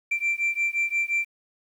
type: beating tone pair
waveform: sine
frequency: 2349 / 2354.7 Hz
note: D7 / D7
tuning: 0 / +4 cents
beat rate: 5.7 Hz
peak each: -24 / -24 dBFS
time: 0.11-1.25 s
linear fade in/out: 10 ms
effects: tanh soft clip ceiling -19 dBFS + 9-bit